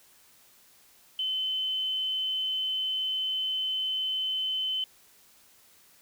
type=tone; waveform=sine; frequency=3053 Hz; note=G7; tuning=46 cents flat; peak=-27 dBFS; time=1.19-4.84 s; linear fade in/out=2 ms; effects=white hiss -59 dBFS RMS until 6.01 s